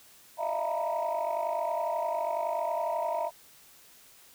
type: tone cluster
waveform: sine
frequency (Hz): 608 / 657 / 689 / 921 / 971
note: D#5 / E5 / F5 / A#5 / B5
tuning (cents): -40 / -6 / -24 / -21 / -30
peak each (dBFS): -34 / -32 / -33 / -33 / -35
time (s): 0.37-3.31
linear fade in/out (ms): 50
effects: tanh soft clip ceiling -22 dBFS + white hiss -56 dBFS RMS until 4.34 s